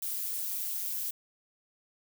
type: noise with amplitude modulation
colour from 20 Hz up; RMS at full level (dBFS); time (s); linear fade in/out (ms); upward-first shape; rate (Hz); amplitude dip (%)
violet; -31; 0.02-1.11; 5; sine; 194; 75
effects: none